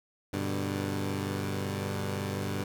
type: chord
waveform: 15% pulse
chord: G major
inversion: none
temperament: equal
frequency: 98 / 123.47 / 146.83 Hz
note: G2 / B2 / D3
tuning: 0 / 0 / 0 cents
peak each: -26 / -32 / -31 dBFS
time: 0.33-2.64 s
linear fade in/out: 5 ms
effects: none